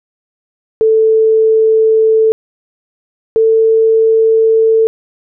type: tone pair in turn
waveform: sine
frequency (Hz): 441.5 / 445.9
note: A4 / A4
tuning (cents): +6 / +23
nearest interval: unison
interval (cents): 17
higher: second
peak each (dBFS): -6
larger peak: neither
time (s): 0.81-2.32 / 3.36-4.87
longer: neither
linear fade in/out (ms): 0
effects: none